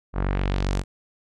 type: tone with low-pass filter sweep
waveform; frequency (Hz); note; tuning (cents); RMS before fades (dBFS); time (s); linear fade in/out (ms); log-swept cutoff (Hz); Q
sawtooth; 47.43; F#1; +44; -24; 0.13-0.84; 50; 1200 to 9100; 1.3
effects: none